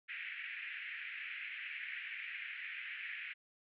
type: band-pass noise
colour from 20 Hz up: white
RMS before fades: -45 dBFS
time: 0.08-3.34 s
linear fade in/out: 20 ms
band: 1700 to 2600 Hz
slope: 48 dB/octave
effects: none